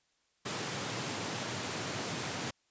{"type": "high-pass noise", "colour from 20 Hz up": "pink", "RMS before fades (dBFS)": -37, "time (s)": [0.45, 2.51], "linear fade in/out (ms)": 10, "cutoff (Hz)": 100, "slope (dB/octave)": 48, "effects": ["white hiss -74 dBFS RMS until 2.7 s", "resampled to 16000 Hz"]}